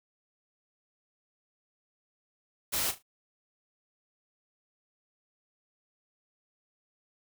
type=noise with echo; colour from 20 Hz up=white; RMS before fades=-30 dBFS; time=2.72-2.92 s; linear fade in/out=20 ms; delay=36 ms; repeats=3; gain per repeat=-12 dB; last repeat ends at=3.028 s; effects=none